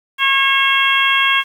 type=harmonic tone; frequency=544 Hz; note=C#5; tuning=33 cents flat; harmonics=2 / 3 / 4 / 5 / 6; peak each=-18 / -18 / -18 / -18 / -18 dBFS; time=0.18-1.44 s; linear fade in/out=50 ms; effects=7-bit